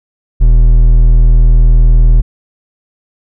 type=tone with hard clipping; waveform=triangle; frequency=40.05 Hz; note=E1; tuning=49 cents flat; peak=-4 dBFS; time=0.4-2.22 s; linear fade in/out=20 ms; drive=10 dB; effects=none